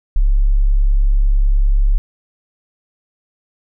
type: tone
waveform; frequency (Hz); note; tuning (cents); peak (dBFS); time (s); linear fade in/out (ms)
sine; 34.65; C#1; 0; -9; 0.16-1.98; 0
effects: none